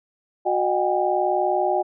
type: tone cluster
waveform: sine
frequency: 365.4 / 611 / 750 / 810 Hz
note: F#4 / D#5 / F#5 / G#5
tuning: -22 / -32 / +23 / -43 cents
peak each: -24 dBFS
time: 0.45-1.83 s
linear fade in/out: 20 ms
effects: none